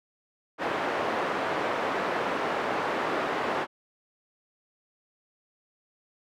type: band-pass noise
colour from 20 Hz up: pink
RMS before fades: -29 dBFS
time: 0.58-3.67 s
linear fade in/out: 50 ms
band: 400 to 1600 Hz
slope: 12 dB/octave
effects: none